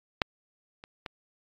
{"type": "clicks", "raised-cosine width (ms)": 0.3, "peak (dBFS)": [-7, -28, -20], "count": 3, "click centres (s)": [0.218, 0.839, 1.062], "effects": ["AAC 64 kbps"]}